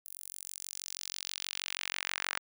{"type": "tone with high-pass filter sweep", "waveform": "sawtooth", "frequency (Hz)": 46.25, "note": "F#1", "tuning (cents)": 0, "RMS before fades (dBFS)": -40, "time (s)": [0.05, 2.39], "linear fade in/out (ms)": 10, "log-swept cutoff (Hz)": [12000, 1500], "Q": 1.5, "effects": []}